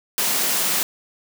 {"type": "high-pass noise", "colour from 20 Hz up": "white", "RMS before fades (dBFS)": -21, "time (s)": [0.18, 0.83], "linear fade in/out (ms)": 0, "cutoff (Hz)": 150, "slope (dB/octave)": 48, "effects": []}